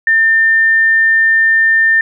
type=tone; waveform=sine; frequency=1800 Hz; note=A6; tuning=39 cents sharp; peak=-7 dBFS; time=0.07-2.01 s; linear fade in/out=2 ms; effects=none